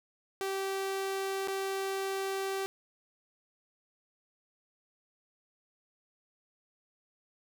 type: tone with dropouts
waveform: sawtooth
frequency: 387.8 Hz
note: G4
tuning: 19 cents flat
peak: -28 dBFS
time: 0.41-2.66 s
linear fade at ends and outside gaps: 0 ms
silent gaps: 1.474-1.482 s
effects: none